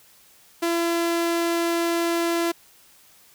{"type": "tone", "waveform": "sawtooth", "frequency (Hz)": 338.3, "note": "E4", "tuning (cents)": 45, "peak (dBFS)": -17, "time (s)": [0.62, 2.52], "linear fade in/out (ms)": 10, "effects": ["white hiss -54 dBFS RMS until 3.34 s"]}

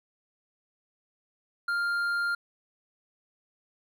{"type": "tone with hard clipping", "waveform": "triangle", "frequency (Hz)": 1400, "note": "F6", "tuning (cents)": 4, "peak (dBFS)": -27, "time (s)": [1.68, 2.35], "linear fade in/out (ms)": 5, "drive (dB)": 8, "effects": []}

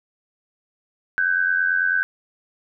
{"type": "tone pair together", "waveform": "sine", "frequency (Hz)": [1521, 1610.2], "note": ["F#6", "G6"], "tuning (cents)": [47, 46], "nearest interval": "minor second", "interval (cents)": 99, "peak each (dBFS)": [-19, -22], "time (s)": [1.18, 2.03], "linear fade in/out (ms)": 0, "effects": []}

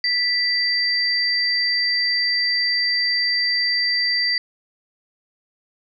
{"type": "tone pair together", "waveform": "sine", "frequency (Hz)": [1972, 4690], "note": ["B6", "D8"], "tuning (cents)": [-3, -3], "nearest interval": "octave + minor third", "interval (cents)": 1500, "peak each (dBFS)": [-22, -19], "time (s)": [0.04, 4.38], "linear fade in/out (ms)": 2, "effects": []}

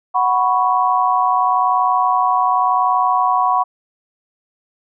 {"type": "chord", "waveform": "sine", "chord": "F# suspended fourth", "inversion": "none", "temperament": "equal", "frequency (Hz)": [740, 987.8, 1108.7], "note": ["F#5", "B5", "C#6"], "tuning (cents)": [0, 0, 0], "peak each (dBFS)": -17, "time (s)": [0.14, 3.64], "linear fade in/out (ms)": 20, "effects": []}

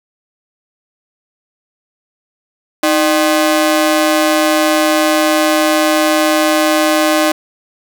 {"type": "ring-modulated tone", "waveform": "sawtooth", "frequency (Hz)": 458.6, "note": "A#4", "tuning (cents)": -28, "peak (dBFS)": -3, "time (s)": [2.83, 7.32], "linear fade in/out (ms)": 5, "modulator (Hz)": 145, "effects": []}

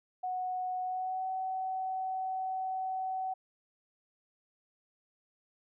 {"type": "tone with pitch glide", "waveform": "sine", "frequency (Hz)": [737, 754.7], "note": ["F#5", "F#5"], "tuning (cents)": [-7, 34], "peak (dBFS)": -32, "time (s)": [0.23, 3.34], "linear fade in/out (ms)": 10, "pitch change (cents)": 41, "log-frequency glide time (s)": [0.83, 1.27], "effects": []}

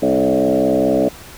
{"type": "tone with frequency modulation", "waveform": "sine", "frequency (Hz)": 427.8, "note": "A4", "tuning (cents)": -49, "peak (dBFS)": -12, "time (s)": [0.02, 1.09], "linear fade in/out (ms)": 10, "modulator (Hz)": 64.9, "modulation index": 3.4, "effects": ["pink hiss -38 dBFS RMS until 1.37 s"]}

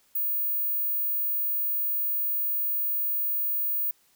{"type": "tone", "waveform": "sine", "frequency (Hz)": 15540, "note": "B9", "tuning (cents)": -29, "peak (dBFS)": -24, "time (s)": [0.15, 3.91], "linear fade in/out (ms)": 5, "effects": ["white hiss -64 dBFS RMS until 4.15 s"]}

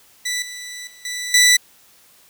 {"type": "tone with level steps", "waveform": "15% pulse", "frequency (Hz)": 1975.5, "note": "B6", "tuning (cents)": 0, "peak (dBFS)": [-15, -25, -37, -19, -4], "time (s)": [0.25, 1.57], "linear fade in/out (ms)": 10, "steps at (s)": [0.42, 0.87, 1.05, 1.34], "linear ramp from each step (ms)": 2, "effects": ["white hiss -52 dBFS RMS until 2.29 s"]}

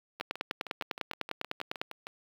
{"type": "two click trains", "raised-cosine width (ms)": 0.3, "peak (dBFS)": [-24, -15], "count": [13, 17], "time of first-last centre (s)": [[0.2, 2.069], [0.21, 1.815]], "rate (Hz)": [6.42, 9.97], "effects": ["high-pass 200 Hz 12 dB/octave", "7-bit"]}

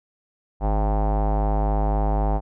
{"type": "tone with low-pass filter", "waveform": "square", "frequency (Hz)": 51.91, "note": "G#1", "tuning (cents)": 0, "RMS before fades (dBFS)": -21, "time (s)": [0.6, 2.41], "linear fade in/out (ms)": 50, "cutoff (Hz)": 800, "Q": 4.8, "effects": []}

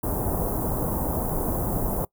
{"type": "band-stop noise", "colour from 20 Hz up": "pink", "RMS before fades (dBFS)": -26, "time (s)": [0.03, 2.05], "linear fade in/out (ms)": 5, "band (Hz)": [940, 12000], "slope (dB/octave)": 24, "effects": ["noise-tail reverb RT60 0.1 s tail -23 dB re dry"]}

